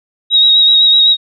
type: tone with vibrato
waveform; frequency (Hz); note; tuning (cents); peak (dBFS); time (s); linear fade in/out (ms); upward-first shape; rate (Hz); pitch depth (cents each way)
sine; 3800; A#7; +33; -5; 0.3-1.17; 50; sine; 7.9; 27
effects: none